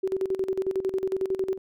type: tone with tremolo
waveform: sine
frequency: 381.1 Hz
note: G4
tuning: 49 cents flat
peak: -22 dBFS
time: 0.03-1.58 s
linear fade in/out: 10 ms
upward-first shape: square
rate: 11 Hz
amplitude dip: 75%
effects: none